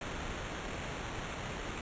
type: noise with sample-and-hold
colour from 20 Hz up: pink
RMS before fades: -40 dBFS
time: 0.01-1.81 s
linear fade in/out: 2 ms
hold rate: 4900 Hz
effects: resampled to 16000 Hz